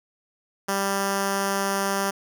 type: tone with notch filter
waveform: 5% pulse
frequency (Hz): 196.9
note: G3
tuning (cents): +8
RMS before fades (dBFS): -25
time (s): 0.68-2.11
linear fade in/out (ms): 10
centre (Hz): 2300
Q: 1.6
effects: none